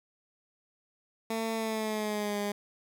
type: tone with pitch glide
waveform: 15% pulse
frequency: 224.5 to 204.7 Hz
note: A3 to G#3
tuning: +35 to -25 cents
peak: -24 dBFS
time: 1.3-2.52 s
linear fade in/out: 5 ms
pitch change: -160 cents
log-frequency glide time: 1.55-2.38 s
effects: none